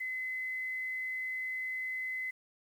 sine tone with quantisation, 2035 Hz, C7, 49 cents flat, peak -34 dBFS, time 0-2.31 s, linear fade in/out 10 ms, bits 10, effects none

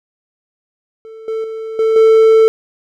triangle tone with level steps, 443.9 Hz, A4, 15 cents sharp, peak -29 / -15 / -20 / -8 / -3 dBFS, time 1.05-2.48 s, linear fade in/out 0 ms, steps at 1.28 / 1.44 / 1.79 / 1.96 s, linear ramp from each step 2 ms, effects none

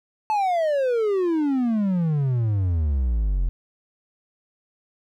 triangle exponential sweep, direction down, 880 to 41.37 Hz, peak -17 dBFS, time 0.3-3.49 s, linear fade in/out 0 ms, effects none

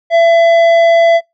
sine tone with tanh clipping, 671 Hz, E5, 31 cents sharp, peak -7 dBFS, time 0.1-1.21 s, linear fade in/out 50 ms, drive 10 dB, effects noise-tail reverb RT60 0.2 s tail -26 dB re dry

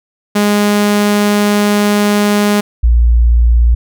sawtooth / sine tone pair in turn, 206.5 / 58.47 Hz, G#3 / A#1, -10 / +6 cents, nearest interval octave + minor seventh, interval 2184 cents, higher first, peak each -5 dBFS, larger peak neither, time 0.35-2.61 / 2.83-3.75 s, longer first, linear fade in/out 10 ms, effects none

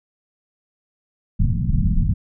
pink low-pass noise, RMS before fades -18 dBFS, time 1.39-2.14 s, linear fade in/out 10 ms, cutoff 210 Hz, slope 48 dB/octave, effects none

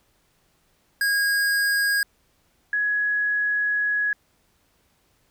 square / sine tone pair in turn, 1636 / 1676.2 Hz, G#6 / G#6, -26 / +16 cents, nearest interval unison, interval 42 cents, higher second, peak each -20 dBFS, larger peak neither, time 1.01-2.03 / 2.73-4.13 s, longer second, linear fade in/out 2 ms, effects pink hiss -65 dBFS RMS until 5.3 s

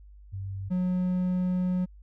sine / triangle tone pair in turn, 97.2 / 181.91 Hz, G2 / F#3, -14 / -29 cents, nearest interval major seventh, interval 1085 cents, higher second, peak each -32 / -22 dBFS, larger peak second, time 0.32-0.7 / 0.7-1.86 s, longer second, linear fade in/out 20 ms, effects added 50 Hz sine -47 dBFS peak until 2.02 s

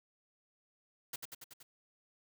white noise with echo, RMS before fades -41 dBFS, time 1.13-1.16 s, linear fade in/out 5 ms, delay 94 ms, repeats 5, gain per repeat -3 dB, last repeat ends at 1.63 s, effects none

